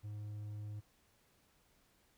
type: tone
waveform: triangle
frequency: 104.9 Hz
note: G#2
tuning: 18 cents sharp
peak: -40 dBFS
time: 0.03-0.81 s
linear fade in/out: 20 ms
effects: pink hiss -72 dBFS RMS until 2.17 s